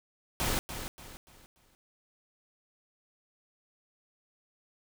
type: noise with echo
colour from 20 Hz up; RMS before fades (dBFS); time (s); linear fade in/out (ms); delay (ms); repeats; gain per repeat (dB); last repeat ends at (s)
pink; -30; 0.4-0.59; 0; 290; 4; -9; 1.75
effects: none